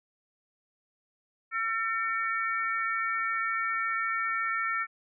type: harmonic tone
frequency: 450.9 Hz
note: A4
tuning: 42 cents sharp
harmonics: 3 / 4 / 5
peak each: -30 / -32 / -34 dBFS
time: 1.51-4.87 s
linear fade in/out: 50 ms
effects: none